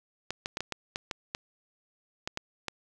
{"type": "clicks", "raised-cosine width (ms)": 0.2, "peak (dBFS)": -15, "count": 11, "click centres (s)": [0.306, 0.459, 0.571, 0.606, 0.723, 0.959, 1.112, 1.349, 2.275, 2.374, 2.683], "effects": []}